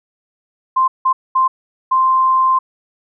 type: tone bursts at uneven times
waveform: sine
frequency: 1045 Hz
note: C6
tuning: 2 cents flat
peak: -10 dBFS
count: 4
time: 0.76-0.88 / 1.05-1.13 / 1.35-1.48 / 1.91-2.59 s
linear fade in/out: 10 ms
effects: none